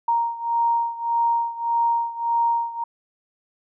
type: beating tone pair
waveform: sine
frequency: 932.3 / 934 Hz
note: A#5 / A#5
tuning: 0 / +3 cents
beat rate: 1.7 Hz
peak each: -21 / -24 dBFS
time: 0.08-2.84 s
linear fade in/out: 5 ms
effects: none